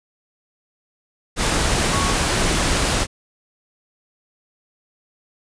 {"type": "tone in noise", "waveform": "sine", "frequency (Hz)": 1108.7, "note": "C#6", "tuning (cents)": 0, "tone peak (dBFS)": -24, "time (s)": [1.89, 2.16], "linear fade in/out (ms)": 50, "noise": "pink", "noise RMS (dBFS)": -19, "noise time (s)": [1.36, 3.07], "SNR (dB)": -8, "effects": ["resampled to 22050 Hz"]}